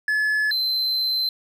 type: tone pair in turn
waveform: triangle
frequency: 1715 / 4084 Hz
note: A6 / C8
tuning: -45 / -43 cents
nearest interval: octave + minor third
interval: 1502 cents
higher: second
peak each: -17 / -19 dBFS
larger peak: first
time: 0.08-0.51 / 0.51-1.29 s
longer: second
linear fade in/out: 2 ms
effects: none